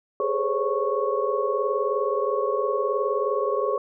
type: tone cluster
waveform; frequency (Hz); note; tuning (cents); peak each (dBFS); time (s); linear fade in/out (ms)
sine; 407.8 / 427 / 513 / 556 / 1105; G#4 / G#4 / C5 / C#5 / C#6; -32 / +48 / -34 / +5 / -6; -28; 0.2-3.78; 2
effects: none